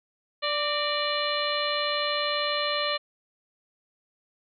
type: harmonic tone with a mistuned harmonic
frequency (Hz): 587.3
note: D5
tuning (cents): 0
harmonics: 1 / 2 / 3 / 4 / 5 / 6 / 7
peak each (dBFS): -30 / -31 / -34 / -35 / -33 / -35 / -32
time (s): 0.42-2.98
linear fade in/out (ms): 20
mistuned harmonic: 3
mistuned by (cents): +62
effects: none